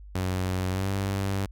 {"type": "tone with pitch glide", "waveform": "sawtooth", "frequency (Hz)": [92.5, 97.89], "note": ["F#2", "G2"], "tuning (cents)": [0, -2], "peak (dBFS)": -22, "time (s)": [0.15, 1.46], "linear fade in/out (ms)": 5, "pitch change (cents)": 98, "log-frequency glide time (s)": [0.7, 0.89], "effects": ["added 50 Hz sine -42 dBFS peak until 1.51 s"]}